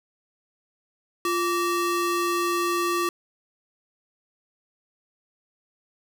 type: ring-modulated tone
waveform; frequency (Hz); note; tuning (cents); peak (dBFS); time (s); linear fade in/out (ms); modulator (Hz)
square; 754; F#5; +32; -20; 1.25-3.09; 2; 406
effects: none